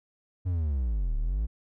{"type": "linear two-way sweep", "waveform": "triangle", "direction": "down then up", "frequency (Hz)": [93.7, 34.65, 58], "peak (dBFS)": -23, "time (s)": [0.45, 1.47], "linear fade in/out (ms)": 20, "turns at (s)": 1.17, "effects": []}